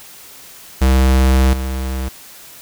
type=tone with level steps; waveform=square; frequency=65.41 Hz; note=C2; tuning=in tune; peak=-10 / -20 dBFS; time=0.81-2.09 s; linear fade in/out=10 ms; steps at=1.53 s; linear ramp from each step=5 ms; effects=white hiss -39 dBFS RMS until 2.61 s